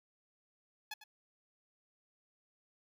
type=tone with echo; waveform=10% pulse; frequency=851 Hz; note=G#5; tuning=42 cents sharp; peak=-32 dBFS; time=0.91-0.94 s; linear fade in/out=5 ms; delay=100 ms; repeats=1; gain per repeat=-13 dB; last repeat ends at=1.04 s; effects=none